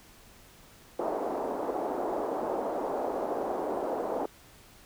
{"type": "band-pass noise", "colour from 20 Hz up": "white", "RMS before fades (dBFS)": -32, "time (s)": [0.99, 4.26], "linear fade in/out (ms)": 5, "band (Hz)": [280, 790], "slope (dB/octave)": 24, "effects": ["pink hiss -55 dBFS RMS until 4.85 s"]}